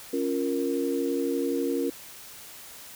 sine chord, Bb minor, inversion first, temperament equal, 277.2 / 349.2 / 466.2 Hz, Db4 / F4 / Bb4, 0 / 0 / 0 cents, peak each -28 / -30 / -29 dBFS, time 0.13-1.9 s, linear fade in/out 5 ms, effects white hiss -45 dBFS RMS until 2.95 s

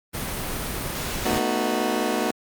pink noise, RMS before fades -29 dBFS, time 0.13-1.4 s, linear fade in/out 20 ms
20% pulse chord, B dominant seventh, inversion third, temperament just, 222.2 / 246.9 / 308.7 / 370.4 Hz, A3 / B3 / D#4 / F#4, +17 / 0 / -14 / +2 cents, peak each -23 dBFS, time 1.25-2.31 s, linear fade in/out 5 ms
effects Opus 32 kbps

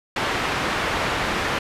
white low-pass noise, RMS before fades -24 dBFS, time 0.16-1.59 s, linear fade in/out 5 ms, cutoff 2000 Hz, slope 12 dB/octave, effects resampled to 32000 Hz

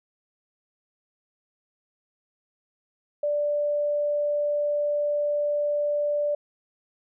sine tone, 587 Hz, D5, 1 cent flat, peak -22 dBFS, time 3.23-6.35 s, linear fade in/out 5 ms, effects none

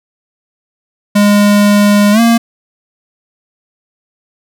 square tone with pitch glide, 205.3 to 231.8 Hz, G#3 to A#3, -20 to -10 cents, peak -6 dBFS, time 1.15-2.38 s, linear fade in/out 10 ms, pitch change +210 cents, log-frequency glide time 2.12-2.2 s, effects none

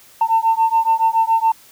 sine beating tone pair, 897 / 904.1 Hz, A5 / A5, +33 / +47 cents, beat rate 7.1 Hz, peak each -15 dBFS, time 0.21-1.52 s, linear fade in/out 5 ms, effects tanh soft clip ceiling -7 dBFS + white hiss -47 dBFS RMS until 1.71 s

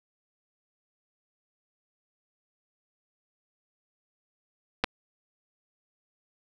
clicks, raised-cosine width 0.3 ms, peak -7 / -11 dBFS, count 2, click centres 4.839 / 4.843 s, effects none

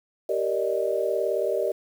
sine chord, Eb major seventh, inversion first, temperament just, 388.9 / 466.7 / 583.4 / 622.3 Hz, G4 / Bb4 / D5 / Eb5, -14 / +2 / -12 / 0 cents, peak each -28 dBFS, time 0.29-1.72 s, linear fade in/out 5 ms, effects 8-bit

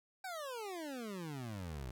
25% pulse exponential sweep, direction down, 781 to 58.8 Hz, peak -38 dBFS, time 0.24-1.91 s, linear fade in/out 5 ms, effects none

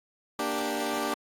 15% pulse chord, G minor, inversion first, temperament equal, 233.1 / 293.7 / 392 Hz, Bb3 / D4 / G4, 0 / 0 / 0 cents, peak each -28 / -25 / -26 dBFS, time 0.39-1.14 s, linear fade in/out 2 ms, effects AAC 64 kbps

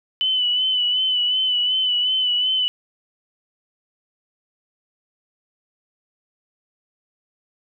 sine tone with vibrato, 3000 Hz, F#7, 23 cents sharp, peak -17 dBFS, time 0.21-2.68 s, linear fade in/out 0 ms, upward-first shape sine, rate 2.7 Hz, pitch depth 38 cents each way, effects none

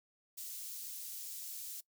white high-pass noise, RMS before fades -45 dBFS, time 0.37-1.81 s, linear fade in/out 10 ms, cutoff 5200 Hz, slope 12 dB/octave, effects noise-tail reverb RT60 0.1 s tail -21 dB re dry

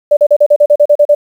sine tone bursts, 587.3 Hz, D5, in tune, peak -3 dBFS, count 11, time 0.11-1.15 s, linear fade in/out 10 ms, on 60 ms, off 38 ms, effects 7-bit

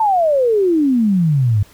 sine exponential sweep, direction down, 907 to 98 Hz, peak -11 dBFS, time 0-1.63 s, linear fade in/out 5 ms, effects pink hiss -47 dBFS RMS until 1.73 s

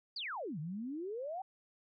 sine exponential two-way sweep, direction down then up, 4978 to 144.4 to 788 Hz, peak -38 dBFS, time 0.16-1.42 s, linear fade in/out 5 ms, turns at 0.59 s, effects none

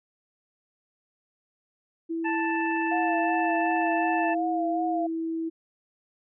sine tone with pitch glide, 329.6 to 326.4 Hz, E4 to E4, 0 to -17 cents, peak -27 dBFS, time 2.09-5.5 s, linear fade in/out 20 ms, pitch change -17 cents, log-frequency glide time 2.42-5.39 s
harmonic tone, 881 Hz, A5, 2 cents sharp, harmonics 1 / 2 / 3, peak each -29 / -31 / -34 dBFS, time 2.24-4.35 s, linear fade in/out 20 ms
sine tone with vibrato, 704 Hz, F5, 14 cents sharp, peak -26 dBFS, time 2.91-5.07 s, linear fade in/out 10 ms, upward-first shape sine, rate 2.7 Hz, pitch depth 47 cents each way
effects none

